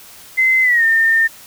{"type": "tone with pitch glide", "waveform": "sine", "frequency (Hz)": [2058, 1812.4], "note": ["C7", "A#6"], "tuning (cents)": [-29, -49], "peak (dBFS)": -10, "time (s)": [0.37, 1.28], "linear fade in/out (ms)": 20, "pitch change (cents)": -220, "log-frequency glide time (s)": [0.62, 0.84], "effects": ["white hiss -40 dBFS RMS until 1.46 s"]}